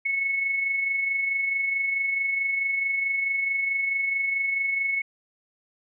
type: tone with amplitude modulation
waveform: sine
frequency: 2200 Hz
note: C#7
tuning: 14 cents flat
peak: -21 dBFS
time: 0.05-5.02 s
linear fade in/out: 10 ms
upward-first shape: sine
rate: 24.6 Hz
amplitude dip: 40%
effects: none